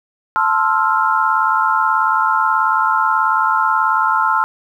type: chord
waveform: sine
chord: F major seventh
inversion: first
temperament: equal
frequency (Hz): 880 / 1046.5 / 1318.5 / 1396.9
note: A5 / C6 / E6 / F6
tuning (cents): 0 / 0 / 0 / 0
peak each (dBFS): -18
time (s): 0.36-4.44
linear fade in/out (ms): 0
effects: 8-bit